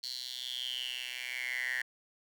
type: tone with high-pass filter sweep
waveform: 10% pulse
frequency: 125.6 Hz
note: B2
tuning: 30 cents sharp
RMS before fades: -38 dBFS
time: 0.03-1.82 s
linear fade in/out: 5 ms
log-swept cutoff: 4300 to 1800 Hz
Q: 8.8
effects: none